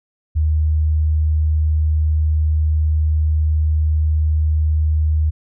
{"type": "tone", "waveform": "sine", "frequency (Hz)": 77.3, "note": "D#2", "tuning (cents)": -11, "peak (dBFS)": -13, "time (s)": [0.35, 5.31], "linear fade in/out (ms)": 20, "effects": []}